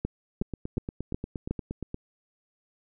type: two click trains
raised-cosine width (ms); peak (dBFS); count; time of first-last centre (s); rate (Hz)
3; -15 / -20; 5 / 14; 0.05-1.51 / 0.42-1.944; 2.74 / 8.53
effects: none